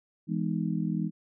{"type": "chord", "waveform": "sine", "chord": "E major seventh", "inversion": "none", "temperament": "just", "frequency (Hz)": [164.81, 206, 247.2, 309], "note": ["E3", "G#3", "B3", "D#4"], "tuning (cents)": [0, -14, 2, -12], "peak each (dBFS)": [-30, -31, -36, -35], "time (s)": [0.27, 1.11], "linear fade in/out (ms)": 50, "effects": []}